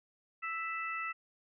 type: harmonic tone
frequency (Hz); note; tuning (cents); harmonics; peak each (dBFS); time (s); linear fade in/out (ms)
660; E5; +2; 2 / 3 / 4; -38 / -40 / -41; 0.42-1.13; 20
effects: none